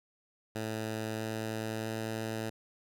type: tone with pitch steps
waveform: 10% pulse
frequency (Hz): 110 / 110.7 / 111.41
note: A2 / A2 / A2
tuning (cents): 0 / +11 / +22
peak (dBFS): -26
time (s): 0.55-2.5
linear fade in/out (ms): 10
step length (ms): 650
effects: none